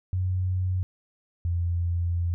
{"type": "tone pair in turn", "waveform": "sine", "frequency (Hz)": [92.2, 86.26], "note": ["F#2", "F2"], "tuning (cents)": [-6, -21], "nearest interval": "minor second", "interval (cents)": 115, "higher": "first", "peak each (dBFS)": [-23, -23], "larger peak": "neither", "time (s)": [[0.13, 0.83], [1.45, 2.34]], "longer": "second", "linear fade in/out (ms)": 0, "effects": []}